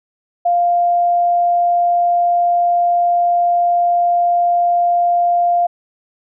sine tone, 698.5 Hz, F5, in tune, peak -11 dBFS, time 0.45-5.67 s, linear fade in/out 10 ms, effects none

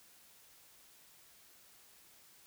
silence, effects white hiss -62 dBFS RMS until 2.46 s

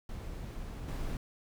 brown noise with level steps, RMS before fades -41 / -36 dBFS, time 0.09-1.17 s, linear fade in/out 2 ms, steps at 0.88 s, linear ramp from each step 5 ms, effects none

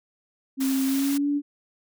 sine tone with pitch glide, 267.3 to 288.1 Hz, C4 to D4, +37 to -33 cents, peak -21 dBFS, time 0.57-1.42 s, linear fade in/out 50 ms, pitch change +130 cents, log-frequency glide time 0.86-1.28 s
white high-pass noise, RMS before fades -34 dBFS, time 0.6-1.18 s, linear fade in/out 10 ms, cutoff 520 Hz, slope 12 dB/octave
effects none

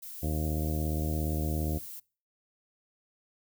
violet noise, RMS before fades -43 dBFS, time 0.02-2 s, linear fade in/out 10 ms
harmonic tone, 77.3 Hz, D#2, 11 cents flat, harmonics 1 / 2 / 3 / 4 / 5 / 6 / 7 / 8 / 9, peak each -30 / -34 / -39 / -38 / -43 / -47 / -43 / -50 / -45 dBFS, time 0.22-1.79 s, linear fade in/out 20 ms
effects noise-tail reverb RT60 0.4 s tail -24 dB re dry

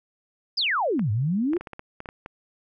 sine exponential two-way sweep, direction down then up, 5274 to 99.2 to 371.6 Hz, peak -21 dBFS, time 0.57-1.58 s, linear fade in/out 10 ms, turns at 1.11 s
clicks, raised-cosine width 0.5 ms, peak -22 dBFS, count 11, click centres 0.994 / 1.534 / 1.567 / 1.61 / 1.672 / 1.733 / 1.794 / 2.004 / 2.058 / 2.089 / 2.261 s
effects none

